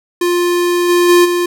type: tone with level steps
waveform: square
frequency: 351 Hz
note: F4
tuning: 9 cents sharp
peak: -12 / -9 / -6 / -13 dBFS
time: 0.21-1.46 s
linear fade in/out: 5 ms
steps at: 0.88 / 1.08 / 1.24 s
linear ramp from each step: 20 ms
effects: none